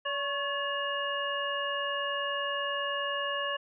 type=harmonic tone with a mistuned harmonic; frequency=570 Hz; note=C#5; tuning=48 cents sharp; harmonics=1 / 2 / 3 / 5; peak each=-35 / -35 / -35 / -35 dBFS; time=0.05-3.57 s; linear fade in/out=10 ms; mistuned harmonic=2; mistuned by=-60 cents; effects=none